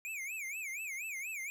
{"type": "tone with vibrato", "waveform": "square", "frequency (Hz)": 2349, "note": "D7", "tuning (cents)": 0, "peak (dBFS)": -39, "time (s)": [0.05, 1.5], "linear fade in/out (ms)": 0, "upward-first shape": "sine", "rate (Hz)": 4.2, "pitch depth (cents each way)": 210, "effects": []}